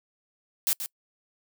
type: noise with echo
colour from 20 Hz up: blue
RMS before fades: -24 dBFS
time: 0.67-0.73 s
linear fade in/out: 0 ms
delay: 130 ms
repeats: 1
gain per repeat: -9 dB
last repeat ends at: 0.86 s
effects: noise-tail reverb RT60 0.1 s tail -26 dB re dry